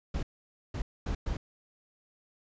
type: noise bursts at uneven times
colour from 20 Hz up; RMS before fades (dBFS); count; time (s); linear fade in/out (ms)
brown; -32; 4; 0.14-0.23 / 0.74-0.82 / 1.06-1.15 / 1.26-1.37; 5
effects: resampled to 16000 Hz